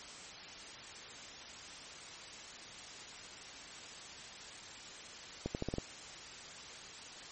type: accelerating click train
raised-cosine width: 2 ms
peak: -22 dBFS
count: 6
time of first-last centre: 5.46-5.784 s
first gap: 89 ms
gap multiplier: 0.84
effects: white hiss -49 dBFS RMS until 7.31 s + MP3 32 kbps